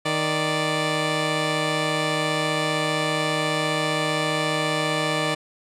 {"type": "tone pair together", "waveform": "10% pulse", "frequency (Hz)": [155.56, 587.3], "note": ["D#3", "D5"], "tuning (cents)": [0, 0], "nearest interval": "octave + major seventh", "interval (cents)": 2300, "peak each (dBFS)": -16, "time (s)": [0.05, 5.35], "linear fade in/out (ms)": 10, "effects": ["low-pass 8000 Hz 12 dB/octave"]}